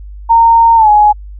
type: tone with pitch glide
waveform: sine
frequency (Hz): 920 to 838.8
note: A#5 to G#5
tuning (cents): -23 to +17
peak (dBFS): -3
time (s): 0.29-1.13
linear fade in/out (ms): 20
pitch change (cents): -160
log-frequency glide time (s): 0.76-0.89
effects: added 50 Hz sine -26 dBFS peak until 1.39 s